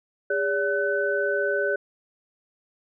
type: tone cluster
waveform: sine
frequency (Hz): 406.5 / 572 / 1508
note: G#4 / D5 / F#6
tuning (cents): -37 / -46 / +32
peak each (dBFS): -26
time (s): 0.3-1.76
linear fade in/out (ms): 5
effects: none